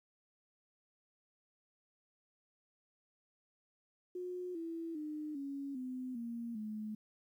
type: tone with pitch steps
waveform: sine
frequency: 360.9 / 330.9 / 303.5 / 278.3 / 255.2 / 234 / 214.6 Hz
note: F#4 / E4 / D#4 / C#4 / C4 / A#3 / A3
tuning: -43 / +7 / -43 / +7 / -43 / +7 / -43 cents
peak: -39 dBFS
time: 4.15-6.95 s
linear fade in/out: 5 ms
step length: 400 ms
effects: 12-bit